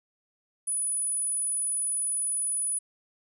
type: tone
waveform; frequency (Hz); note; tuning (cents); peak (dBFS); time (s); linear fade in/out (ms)
sine; 9920; D#9; -6; -26; 0.67-2.79; 10
effects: none